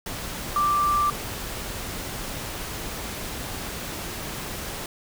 sine tone in noise, 1176 Hz, D6, 2 cents sharp, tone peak -19 dBFS, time 0.56-1.1 s, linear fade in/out 2 ms, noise pink, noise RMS -33 dBFS, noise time 0.06-4.86 s, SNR +11 dB, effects none

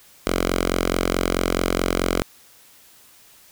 5% pulse tone with notch filter, 44.64 Hz, F1, 39 cents sharp, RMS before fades -22 dBFS, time 0.27-2.22 s, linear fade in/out 0 ms, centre 120 Hz, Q 0.64, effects white hiss -51 dBFS RMS until 3.51 s

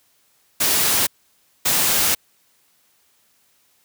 white noise bursts at uneven times, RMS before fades -18 dBFS, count 2, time 0.6-1.07 / 1.65-2.15 s, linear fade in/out 10 ms, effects white hiss -61 dBFS RMS until 3.84 s + high-pass 60 Hz 12 dB/octave

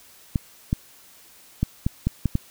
clicks, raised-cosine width 5 ms, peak -8 dBFS, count 7, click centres 0.358 / 0.729 / 1.63 / 1.865 / 2.07 / 2.257 / 2.354 s, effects white hiss -51 dBFS RMS until 2.5 s

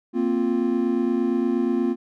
triangle chord, Bb suspended second, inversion none, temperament equal, 233.1 / 261.6 / 349.2 Hz, Bb3 / C4 / F4, 0 / 0 / 0 cents, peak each -22 dBFS, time 0.13-1.96 s, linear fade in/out 50 ms, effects none

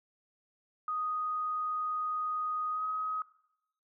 sine tone with pitch glide, 1244.5 to 1264.8 Hz, D#6 to D#6, 0 to +28 cents, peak -31 dBFS, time 0.88-3.22 s, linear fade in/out 2 ms, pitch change +28 cents, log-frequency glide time 2.72-2.84 s, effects noise-tail reverb RT60 0.8 s tail -18 dB re dry

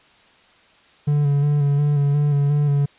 triangle tone with vibrato, 144.4 Hz, D3, 29 cents flat, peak -13 dBFS, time 1.07-2.86 s, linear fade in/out 10 ms, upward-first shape square, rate 2.8 Hz, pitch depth 26 cents each way, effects white hiss -53 dBFS RMS until 2.98 s + resampled to 8000 Hz

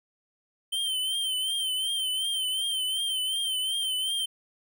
square tone with vibrato, 3103 Hz, G7, 18 cents flat, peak -27 dBFS, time 0.72-4.26 s, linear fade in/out 10 ms, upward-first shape triangle, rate 2.7 Hz, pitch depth 68 cents each way, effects none

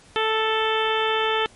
harmonic tone, 440 Hz, A4, in tune, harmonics 1 / 2 / 3 / 4 / 5 / 6 / 7 / 8, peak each -24 / -26 / -27 / -29 / -33 / -31 / -29 / -32 dBFS, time 0.16-1.46 s, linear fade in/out 0 ms, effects pink hiss -51 dBFS RMS until 1.55 s + MP3 48 kbps

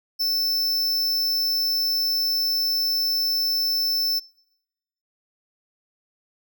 square tone, 5300 Hz, E8, 9 cents sharp, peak -21 dBFS, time 0.19-4.2 s, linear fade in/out 20 ms, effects noise-tail reverb RT60 1.0 s tail -26 dB re dry

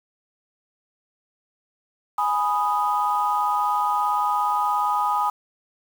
sine chord, G# minor, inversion none, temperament equal, 830.6 / 987.8 / 1244.5 Hz, G#5 / B5 / D#6, 0 / 0 / 0 cents, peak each -23 / -24 / -23 dBFS, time 2.18-5.3 s, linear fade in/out 5 ms, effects tanh soft clip ceiling -10 dBFS + 7-bit

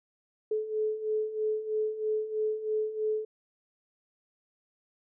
sine beating tone pair, 429.2 / 432.3 Hz, A4 / A4, -43 / -31 cents, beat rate 3.1 Hz, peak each -34 / -29 dBFS, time 0.51-3.25 s, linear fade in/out 5 ms, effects none

